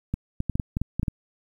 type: clicks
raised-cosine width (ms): 5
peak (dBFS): -13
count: 10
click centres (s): 0.14 / 0.404 / 0.497 / 0.555 / 0.598 / 0.769 / 0.816 / 0.996 / 1.031 / 1.082
effects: 9-bit